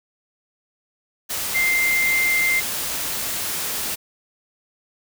sine tone in noise, 2093 Hz, C7, in tune, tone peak -17 dBFS, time 1.54-2.61 s, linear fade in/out 20 ms, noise white, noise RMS -26 dBFS, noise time 1.29-3.96 s, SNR +6 dB, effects none

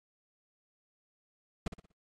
brown noise with echo, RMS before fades -32 dBFS, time 1.66-1.68 s, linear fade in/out 5 ms, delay 60 ms, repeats 4, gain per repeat -9 dB, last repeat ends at 1.92 s, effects low-pass 9000 Hz 12 dB/octave + AAC 64 kbps

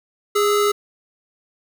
square tone pair together, 411.6 / 1306.7 Hz, G#4 / E6, -16 / -16 cents, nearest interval octave + minor sixth, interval 2000 cents, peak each -17 / -22 dBFS, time 0.35-0.72 s, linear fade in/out 10 ms, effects none

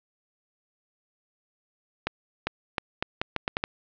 accelerating click train, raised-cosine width 0.3 ms, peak -9 dBFS, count 9, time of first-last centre 2.07-3.639 s, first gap 400 ms, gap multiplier 0.78, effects low-pass 4000 Hz 12 dB/octave

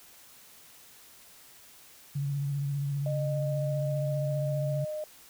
sine tone with vibrato, 141 Hz, C#3, 30 cents sharp, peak -28 dBFS, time 2.15-4.85 s, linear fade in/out 10 ms, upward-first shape triangle, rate 15 Hz, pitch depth 42 cents each way
sine tone, 612 Hz, D#5, 29 cents flat, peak -32 dBFS, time 3.06-5.04 s, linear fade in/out 2 ms
effects white hiss -54 dBFS RMS until 5.29 s

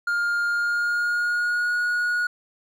triangle tone with pitch glide, 1409 to 1449.4 Hz, F6 to F#6, +15 to -36 cents, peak -19 dBFS, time 0.07-2.27 s, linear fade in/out 5 ms, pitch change +49 cents, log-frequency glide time 0.48-1.75 s, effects none

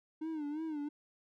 triangle tone with vibrato, 305.7 Hz, D#4, 30 cents flat, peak -34 dBFS, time 0.21-0.89 s, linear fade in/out 10 ms, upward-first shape sine, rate 2.9 Hz, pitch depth 100 cents each way, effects none

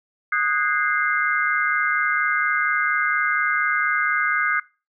sine chord, Ab dominant seventh, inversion second, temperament equal with one note detuned, 1244.5 / 1480 / 1624.2 / 2093 Hz, Eb6 / Gb6 / Ab6 / C7, 0 / 0 / -39 / 0 cents, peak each -24 dBFS, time 0.32-4.6 s, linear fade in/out 5 ms, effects noise-tail reverb RT60 0.3 s tail -22 dB re dry

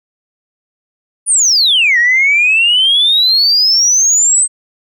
sine exponential two-way sweep, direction down then up, 9800 to 1864.7 to 8350 Hz, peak -6 dBFS, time 1.26-4.48 s, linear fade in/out 50 ms, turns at 1.98 s, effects tanh soft clip ceiling -3 dBFS

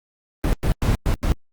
brown noise bursts at uneven times, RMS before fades -18 dBFS, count 5, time 0.44-0.53 / 0.63-0.72 / 0.82-0.95 / 1.06-1.14 / 1.23-1.32 s, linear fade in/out 0 ms, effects Opus 32 kbps

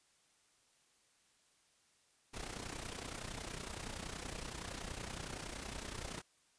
pink noise with amplitude modulation, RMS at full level -42 dBFS, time 2.33-6.22 s, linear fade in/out 20 ms, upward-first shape sine, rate 30.7 Hz, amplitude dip 70%, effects white hiss -72 dBFS RMS until 6.58 s + resampled to 22050 Hz

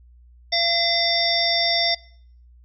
harmonic tone with a mistuned harmonic, 680 Hz, F5, 46 cents flat, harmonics 1 / 3 / 5 / 7 / 8, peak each -25 / -25 / -24 / -27 / -22 dBFS, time 0.52-1.95 s, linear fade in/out 10 ms, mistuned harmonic 5, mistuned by +100 cents, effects noise-tail reverb RT60 0.6 s tail -23 dB re dry + added 60 Hz sine -47 dBFS peak until 2.64 s

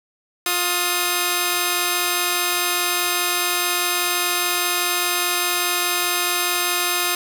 5% pulse tone pair together, 353.7 / 1260.4 Hz, F4 / D#6, +22 / +22 cents, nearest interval octave + minor seventh, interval 2200 cents, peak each -10 dBFS, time 0.46-7.15 s, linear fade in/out 2 ms, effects none

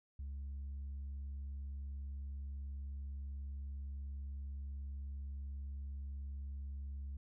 sine tone, 69.3 Hz, C#2, in tune, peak -39 dBFS, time 0.19-7.17 s, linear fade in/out 5 ms, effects tanh soft clip ceiling -40 dBFS

